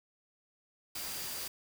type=tone in noise; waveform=sine; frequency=4755 Hz; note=D8; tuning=21 cents sharp; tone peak=-47 dBFS; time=0.95-1.48 s; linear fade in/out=5 ms; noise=white; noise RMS=-40 dBFS; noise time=0.95-1.48 s; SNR=-10 dB; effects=none